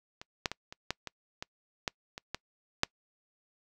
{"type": "clicks", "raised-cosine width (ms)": 0.2, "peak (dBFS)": [-26, -11, -18, -26, -13, -21, -20, -13, -23, -16, -7], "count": 11, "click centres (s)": [0.215, 0.458, 0.516, 0.725, 0.906, 1.073, 1.425, 1.878, 2.179, 2.346, 2.834], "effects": ["noise-tail reverb RT60 0.1 s tail -26 dB re dry"]}